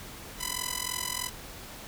5% pulse tone with amplitude modulation, 1000 Hz, B5, 21 cents sharp, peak -15 dBFS, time 0.38-1.31 s, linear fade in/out 50 ms, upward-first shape sine, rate 43.2 Hz, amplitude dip 95%, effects pink hiss -44 dBFS RMS until 1.87 s

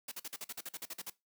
white noise bursts, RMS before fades -42 dBFS, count 13, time 0.08-1.1 s, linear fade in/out 5 ms, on 36 ms, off 46 ms, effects noise-tail reverb RT60 0.2 s tail -19 dB re dry + high-pass 150 Hz 12 dB/octave

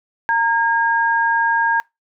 sine tone pair together, 922 / 1622.8 Hz, A#5 / G#6, -19 / -41 cents, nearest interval minor seventh, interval 978 cents, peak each -17 dBFS, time 0.29-1.8 s, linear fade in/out 0 ms, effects noise-tail reverb RT60 0.2 s tail -25 dB re dry

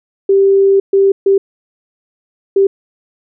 sine tone bursts at uneven times, 392 Hz, G4, in tune, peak -6 dBFS, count 4, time 0.29-0.8 / 0.93-1.12 / 1.26-1.38 / 2.56-2.67 s, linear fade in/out 5 ms, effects none

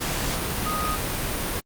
sine tone in noise, 1244 Hz, D#6, 1 cent flat, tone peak -26 dBFS, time 0.65-0.97 s, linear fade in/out 20 ms, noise pink, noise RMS -27 dBFS, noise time 0-1.61 s, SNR -2 dB, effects Opus 48 kbps

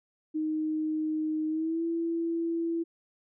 sine tone with pitch glide, 311.1 to 333.4 Hz, D#4 to E4, 0 to +20 cents, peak -27 dBFS, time 0.34-2.84 s, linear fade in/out 20 ms, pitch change +120 cents, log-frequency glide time 1.48-1.84 s, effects none

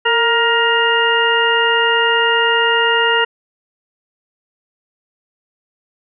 harmonic tone with a mistuned harmonic, 470 Hz, A#4, 14 cents sharp, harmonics 1 / 2 / 3 / 4 / 6, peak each -18 / -18 / -18 / -18 / -18 dBFS, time 0.05-3.25 s, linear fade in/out 10 ms, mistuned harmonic 1, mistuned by -46 cents, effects none

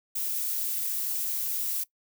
violet noise, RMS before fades -30 dBFS, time 0.15-1.84 s, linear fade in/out 10 ms, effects noise-tail reverb RT60 0.1 s tail -20 dB re dry

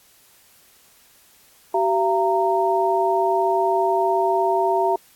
sine tone cluster, 383.5 / 681 / 924 Hz, G4 / F5 / A#5, -38 / -44 / -16 cents, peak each -21 dBFS, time 1.74-4.96 s, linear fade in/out 5 ms, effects white hiss -54 dBFS RMS until 5.15 s + AAC 64 kbps

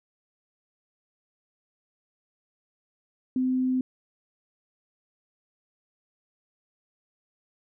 sine tone, 256.7 Hz, C4, 33 cents flat, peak -22 dBFS, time 3.36-3.81 s, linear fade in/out 2 ms, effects none

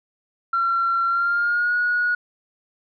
sine tone with pitch glide, 1364 to 1453.5 Hz, F6 to F#6, -41 to -31 cents, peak -17 dBFS, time 0.53-2.15 s, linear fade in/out 5 ms, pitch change +110 cents, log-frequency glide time 1.06-1.75 s, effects tanh soft clip ceiling -13 dBFS

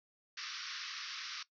white band-pass noise, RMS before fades -44 dBFS, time 0.37-1.43 s, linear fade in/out 5 ms, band 1100 to 5800 Hz, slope 96 dB/octave, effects noise-tail reverb RT60 0.1 s tail -17 dB re dry

